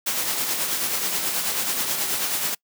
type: noise with tremolo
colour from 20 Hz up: white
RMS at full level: -23 dBFS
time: 0.06-2.55 s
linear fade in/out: 10 ms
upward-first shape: triangle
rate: 9.3 Hz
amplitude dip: 45%
effects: noise-tail reverb RT60 0.1 s tail -26 dB re dry + high-pass 150 Hz 12 dB/octave